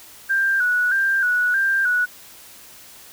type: tone with vibrato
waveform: sine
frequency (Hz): 1526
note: G6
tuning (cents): -47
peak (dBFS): -16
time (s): 0.29-2.06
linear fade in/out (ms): 20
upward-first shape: square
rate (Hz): 1.6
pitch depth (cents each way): 65
effects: white hiss -44 dBFS RMS until 3.12 s